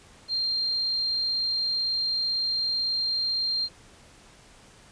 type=tone; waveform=sine; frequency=4186 Hz; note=C8; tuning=in tune; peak=-24 dBFS; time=0.28-3.69 s; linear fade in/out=50 ms; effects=pink hiss -53 dBFS RMS until 4.91 s + resampled to 22050 Hz